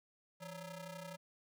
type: ring-modulated tone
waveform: sawtooth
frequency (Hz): 370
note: F#4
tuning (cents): 0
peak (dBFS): -39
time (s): 0.4-1.17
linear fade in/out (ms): 20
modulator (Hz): 201
effects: none